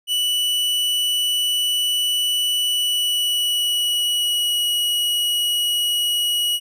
45% pulse tone with pitch glide, 2960 to 2913 Hz, F#7 to F#7, 0 to -28 cents, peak -18 dBFS, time 0.07-6.6 s, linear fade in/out 50 ms, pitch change -28 cents, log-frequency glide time 2.58-4.68 s, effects none

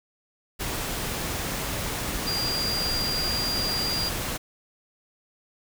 sine tone in noise, 4782 Hz, D8, 30 cents sharp, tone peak -26 dBFS, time 2.26-4.1 s, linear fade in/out 20 ms, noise pink, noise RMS -30 dBFS, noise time 0.59-4.38 s, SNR +1 dB, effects none

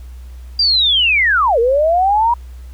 sine linear two-way sweep, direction down then up, 4808 to 448.1 to 967 Hz, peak -10 dBFS, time 0.59-2.34 s, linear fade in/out 5 ms, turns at 1.59 s, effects added 62 Hz sine -30 dBFS peak until 2.73 s + pink hiss -51 dBFS RMS until 2.73 s

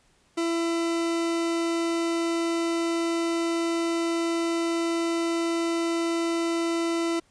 40% pulse tone, 334.8 Hz, E4, 27 cents sharp, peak -23 dBFS, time 0.37-7.2 s, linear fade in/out 10 ms, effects pink hiss -63 dBFS RMS until 7.3 s + resampled to 22050 Hz

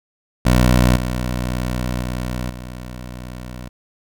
15% pulse tone with level steps, 61.74 Hz, B1, in tune, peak -5 / -14 / -16 / -24 dBFS, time 0.45-3.69 s, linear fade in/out 10 ms, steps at 0.96 / 2.02 / 2.5 s, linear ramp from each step 2 ms, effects none

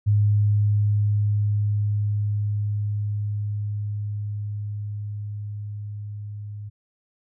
sine tone with level ramp, 103.83 Hz, G#2, in tune, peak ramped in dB -15 to -32 dBFS, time 0.06-6.7 s, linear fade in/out 20 ms, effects none

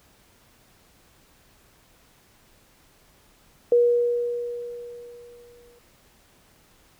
sine tone with exponential decay, 479.7 Hz, A#4, 50 cents sharp, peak -13 dBFS, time 3.72-5.79 s, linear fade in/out 2 ms, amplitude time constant 450 ms, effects pink hiss -58 dBFS RMS until 6.99 s

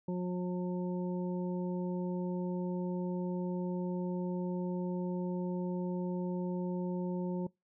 harmonic tone, 180 Hz, F#3, 47 cents flat, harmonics 1 / 2 / 3 / 5, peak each -33 / -39 / -43 / -47 dBFS, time 0.08-7.47 s, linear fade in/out 5 ms, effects noise-tail reverb RT60 0.2 s tail -24 dB re dry

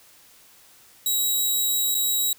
10% pulse tone with dropouts, 3858 Hz, B7, 41 cents flat, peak -13 dBFS, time 1.06-2.33 s, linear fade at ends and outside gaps 2 ms, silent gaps 1.945-1.949 s, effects white hiss -53 dBFS RMS until 2.38 s

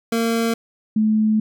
25% pulse / sine tone pair in turn, 229.1 / 216.2 Hz, A#3 / A3, -30 / -30 cents, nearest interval minor second, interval 100 cents, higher first, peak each -14 dBFS, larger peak neither, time 0.12-0.54 / 0.96-1.4 s, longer second, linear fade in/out 5 ms, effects none

